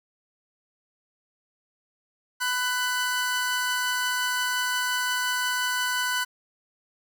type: tone pair together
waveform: sawtooth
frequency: 997.9 / 1494 Hz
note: B5 / F#6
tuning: +18 / +16 cents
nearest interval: perfect fifth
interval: 698 cents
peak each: -26 / -22 dBFS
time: 2.4-6.25 s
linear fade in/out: 20 ms
effects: none